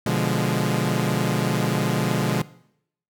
sawtooth chord, B diminished seventh, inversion none, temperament equal, 123.47 / 146.83 / 174.61 / 207.7 Hz, B2 / D3 / F3 / Ab3, 0 / 0 / 0 / 0 cents, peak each -22 dBFS, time 0.06-2.42 s, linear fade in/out 5 ms, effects noise-tail reverb RT60 0.7 s tail -19 dB re dry

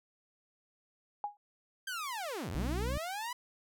sine tone with exponential decay, 824 Hz, G#5, 14 cents flat, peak -29 dBFS, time 1.24-1.37 s, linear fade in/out 1 ms, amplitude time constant 28 ms
sawtooth linear two-way sweep, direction down then up, 1600 to 71.4 to 1005 Hz, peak -33 dBFS, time 1.87-3.33 s, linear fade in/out 5 ms, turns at 2.5 s
harmonic tone, 61.74 Hz, B1, in tune, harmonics 1 / 2 / 3 / 4 / 5, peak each -34 / -40 / -44 / -46 / -48 dBFS, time 2.55-2.98 s, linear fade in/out 0 ms
effects none

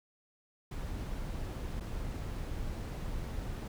brown noise with dropouts, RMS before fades -38 dBFS, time 0.71-3.68 s, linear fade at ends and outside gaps 5 ms, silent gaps 1.8-1.806 s, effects none

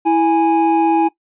triangle tone pair together, 328.8 / 829.3 Hz, E4 / G#5, -4 / -3 cents, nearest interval octave + major third, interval 1601 cents, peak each -12 dBFS, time 0.05-1.09 s, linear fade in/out 20 ms, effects noise-tail reverb RT60 0.1 s tail -18 dB re dry + resampled to 8000 Hz

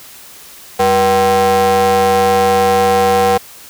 square ring-modulated tone, 142.4 Hz, C#3, 47 cents sharp, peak -7 dBFS, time 0.79-3.38 s, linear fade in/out 10 ms, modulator 625 Hz, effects white hiss -37 dBFS RMS until 3.69 s

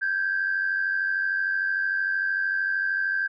sine tone pair together, 1568 / 1661.2 Hz, G6 / G#6, 0 / 0 cents, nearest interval minor second, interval 100 cents, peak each -23 / -29 dBFS, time 0.01-3.28 s, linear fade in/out 20 ms, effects tanh soft clip ceiling -16 dBFS

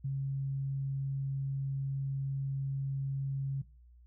sine tone, 136.8 Hz, C#3, 23 cents flat, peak -31 dBFS, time 0.04-3.62 s, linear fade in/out 10 ms, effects noise-tail reverb RT60 0.3 s tail -17 dB re dry + added 60 Hz sine -55 dBFS peak until 4.06 s

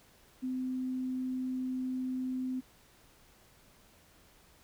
sine tone, 256.8 Hz, C4, 32 cents flat, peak -32 dBFS, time 0.42-2.61 s, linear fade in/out 20 ms, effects pink hiss -62 dBFS RMS until 4.63 s

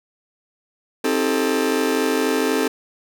40% pulse chord, A half-diminished seventh, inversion first, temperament just, 264 / 316.8 / 396 / 440 Hz, C4 / Eb4 / G4 / A4, +16 / +31 / +18 / 0 cents, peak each -22 / -24 / -25 / -21 dBFS, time 1.04-2.68 s, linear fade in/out 5 ms, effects none

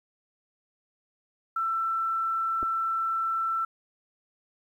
sine tone, 1336 Hz, E6, 23 cents sharp, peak -25 dBFS, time 1.56-3.65 s, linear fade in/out 5 ms
clicks, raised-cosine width 2 ms, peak -26 dBFS, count 2, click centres 2.628 / 2.631 s
effects 10-bit

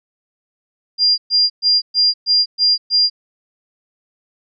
sine tone bursts, 4800 Hz, D8, 37 cents sharp, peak -10 dBFS, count 7, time 0.98-3.1 s, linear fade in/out 50 ms, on 200 ms, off 120 ms, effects none

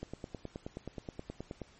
click train, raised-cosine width 2 ms, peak -26 dBFS, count 16, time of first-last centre 0.03-1.617 s, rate 9.45 Hz, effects pink hiss -61 dBFS RMS until 1.79 s + MP3 32 kbps

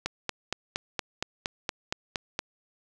click train, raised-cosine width 0.2 ms, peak -11 dBFS, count 11, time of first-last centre 0.06-2.391 s, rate 4.29 Hz, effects none

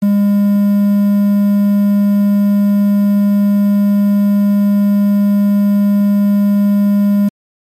triangle tone with quantisation, 202.9 Hz, G#3, 40 cents flat, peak -6 dBFS, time 0.02-7.29 s, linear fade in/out 10 ms, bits 6, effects MP3 64 kbps

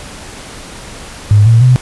sine tone with pitch steps, 103.83 / 114.54 / 126.36 Hz, G#2 / A#2 / B2, 0 / -30 / +40 cents, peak -3 dBFS, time 1.31-1.76 s, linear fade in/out 0 ms, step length 150 ms, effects pink hiss -30 dBFS RMS until 1.81 s + resampled to 24000 Hz

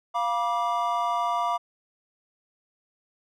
triangle chord, B diminished, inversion second, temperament equal with one note detuned, 698.5 / 967.4 / 1174.7 Hz, F5 / B5 / D6, 0 / -36 / 0 cents, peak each -26 dBFS, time 0.14-1.58 s, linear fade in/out 20 ms, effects none

